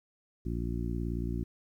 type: harmonic tone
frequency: 58.27 Hz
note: A#1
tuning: in tune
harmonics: 1 / 2 / 3 / 4 / 5 / 6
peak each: -34 / -37 / -39 / -40 / -41 / -42 dBFS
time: 0.45-1.44 s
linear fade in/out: 10 ms
effects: 11-bit